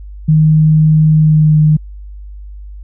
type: tone with pitch glide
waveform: sine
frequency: 155.8 to 153.48 Hz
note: D#3 to D#3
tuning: +3 to -23 cents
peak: -5 dBFS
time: 0.28-1.77 s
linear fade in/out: 10 ms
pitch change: -26 cents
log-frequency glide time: 1.14-1.57 s
effects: added 50 Hz sine -27 dBFS peak until 2.83 s